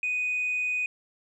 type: tone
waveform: sine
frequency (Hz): 2489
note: D#7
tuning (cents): 0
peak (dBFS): -24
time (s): 0.03-0.86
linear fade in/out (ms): 2
effects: tanh soft clip ceiling -22 dBFS